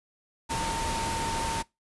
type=tone in noise; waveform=sine; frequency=910 Hz; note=A#5; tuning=42 cents flat; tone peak=-30 dBFS; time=0.49-1.63 s; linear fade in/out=20 ms; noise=pink; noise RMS=-32 dBFS; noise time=0.49-1.63 s; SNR=-1 dB; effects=noise-tail reverb RT60 0.2 s tail -22 dB re dry + resampled to 24000 Hz